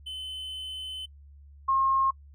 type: tone pair in turn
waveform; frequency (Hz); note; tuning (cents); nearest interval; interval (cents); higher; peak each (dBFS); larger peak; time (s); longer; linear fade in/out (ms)
triangle / sine; 3045 / 1073.2; F#7 / C6; +49 / +44; octave + tritone; 1805; first; -33 / -21; second; 0.06-1.06 / 1.68-2.11; first; 10
effects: noise-tail reverb RT60 0.1 s tail -25 dB re dry + added 71 Hz sine -48 dBFS peak until 2.34 s